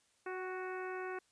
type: harmonic tone with a mistuned harmonic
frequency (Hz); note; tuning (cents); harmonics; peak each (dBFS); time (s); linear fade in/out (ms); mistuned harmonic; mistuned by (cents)
370; F#4; 0; 1 / 2 / 3 / 4 / 5 / 6 / 7; -41 / -47 / -48 / -47 / -51 / -55 / -56; 0.26-1.19; 5; 2; +21
effects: white hiss -73 dBFS RMS until 1.31 s + resampled to 22050 Hz